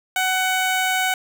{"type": "tone", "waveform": "15% pulse", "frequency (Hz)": 748, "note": "F#5", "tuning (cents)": 19, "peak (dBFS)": -12, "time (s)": [0.16, 1.14], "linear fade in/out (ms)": 2, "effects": ["8-bit"]}